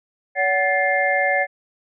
sine tone cluster, 567 / 748 / 1742 / 2108 Hz, C#5 / F#5 / A6 / C7, +39 / +19 / -18 / +12 cents, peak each -22 dBFS, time 0.35-1.47 s, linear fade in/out 50 ms, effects none

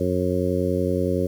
harmonic tone, 90.7 Hz, F#2, 34 cents flat, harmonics 1 / 2 / 3 / 4 / 5 / 6, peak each -27 / -27 / -27 / -27 / -27 / -27 dBFS, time 0-1.27 s, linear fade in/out 5 ms, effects 8-bit

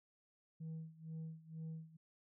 sine tone with tremolo, 160.5 Hz, E3, 46 cents flat, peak -40 dBFS, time 0.6-1.97 s, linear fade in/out 10 ms, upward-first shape sine, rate 2.1 Hz, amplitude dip 90%, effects tanh soft clip ceiling -42 dBFS

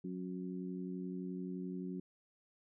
harmonic tone, 91.6 Hz, F#2, 17 cents flat, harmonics 2 / 3 / 4, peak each -41 / -45 / -47 dBFS, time 0.04-2 s, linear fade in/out 5 ms, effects none

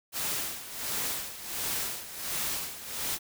white noise with tremolo, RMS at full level -31 dBFS, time 0.12-3.19 s, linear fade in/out 50 ms, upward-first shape sine, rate 1.4 Hz, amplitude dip 75%, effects none

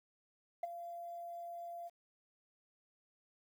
sine tone with ADSR envelope, 689 Hz, F5, 24 cents flat, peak -30 dBFS, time 0.63-1.9 s, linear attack 5 ms, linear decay 21 ms, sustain -13 dB, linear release 32 ms, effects tanh soft clip ceiling -32 dBFS + 11-bit

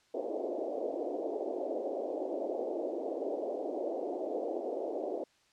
white band-pass noise, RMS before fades -36 dBFS, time 0.14-5.24 s, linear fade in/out 5 ms, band 290 to 670 Hz, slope 48 dB/octave, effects white hiss -68 dBFS RMS until 5.52 s + low-pass 6000 Hz 12 dB/octave

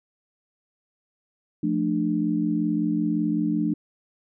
sine chord, D minor, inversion first, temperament equal with one note detuned, 174.61 / 220 / 298.1 Hz, F3 / A3 / D4, 0 / 0 / +26 cents, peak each -27 / -26 / -24 dBFS, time 1.63-3.74 s, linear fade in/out 5 ms, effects none

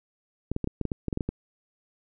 clicks, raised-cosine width 3 ms, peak -15 dBFS, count 12, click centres 0.516 / 0.564 / 0.643 / 0.674 / 0.813 / 0.853 / 0.918 / 1.083 / 1.128 / 1.174 / 1.208 / 1.29 s, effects none

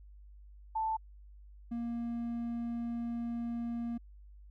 sine / triangle tone pair in turn, 882 / 234.8 Hz, A5 / A#3, +4 / +13 cents, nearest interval octave + major seventh, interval 2291 cents, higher first, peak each -30 / -32 dBFS, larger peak first, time 0.75-0.97 / 1.71-3.98 s, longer second, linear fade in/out 10 ms, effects added 50 Hz sine -51 dBFS peak until 4.5 s

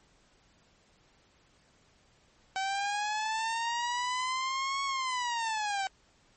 sawtooth linear two-way sweep, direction up then down, 763 to 1108.7 to 763 Hz, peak -26 dBFS, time 2.56-5.87 s, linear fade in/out 0 ms, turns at 4.84 s, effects pink hiss -65 dBFS RMS until 6.36 s + MP3 32 kbps

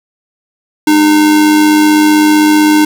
square tone with amplitude modulation, 304.7 Hz, D#4, 36 cents flat, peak -4 dBFS, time 0.87-2.85 s, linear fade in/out 5 ms, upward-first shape sine, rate 95.7 Hz, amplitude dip 35%, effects 7-bit

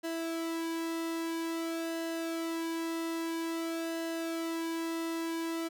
sawtooth tone with flanger, 329.6 Hz, E4, in tune, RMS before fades -35 dBFS, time 0.03-5.69 s, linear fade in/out 20 ms, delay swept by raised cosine 0.86 to 1.75 ms, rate 0.5 Hz, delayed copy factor -0.6, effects none

